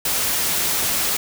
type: noise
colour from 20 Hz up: white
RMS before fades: -21 dBFS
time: 0.05-1.17 s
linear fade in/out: 5 ms
effects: none